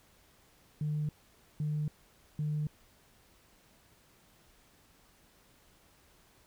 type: tone bursts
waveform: sine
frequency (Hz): 150.7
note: D3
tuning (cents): +45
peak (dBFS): -29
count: 3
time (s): 0.81-2.67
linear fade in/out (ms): 2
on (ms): 280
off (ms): 510
effects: tanh soft clip ceiling -26 dBFS + pink hiss -64 dBFS RMS until 6.46 s